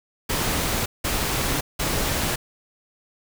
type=noise bursts; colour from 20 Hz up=pink; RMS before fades=-24 dBFS; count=3; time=0.29-2.36 s; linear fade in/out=10 ms; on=570 ms; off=180 ms; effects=none